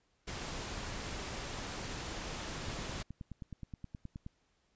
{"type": "noise", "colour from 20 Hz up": "pink", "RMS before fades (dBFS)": -41, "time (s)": [0.27, 3.03], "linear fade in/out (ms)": 10}
{"type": "click train", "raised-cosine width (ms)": 5, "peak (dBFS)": -31, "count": 17, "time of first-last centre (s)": [2.58, 4.264], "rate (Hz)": 9.5}
{"effects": ["pink hiss -75 dBFS RMS until 4.75 s", "resampled to 16000 Hz"]}